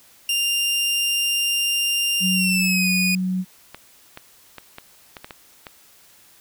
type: tone with pitch glide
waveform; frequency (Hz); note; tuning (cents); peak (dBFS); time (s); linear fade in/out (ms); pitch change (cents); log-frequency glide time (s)
sawtooth; 2794 to 2475; F7 to D#7; 0 to -10; -16; 0.29-3.15; 2; -210; 2.33-2.89
type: tone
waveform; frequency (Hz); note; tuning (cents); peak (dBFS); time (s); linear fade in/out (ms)
sine; 185; F#3; 0; -20; 2.2-3.45; 50
type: clicks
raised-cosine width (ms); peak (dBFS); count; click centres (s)
0.3; -19; 8; 3.746 / 4.174 / 4.583 / 4.784 / 5.168 / 5.245 / 5.308 / 5.668
effects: white hiss -52 dBFS RMS until 6.4 s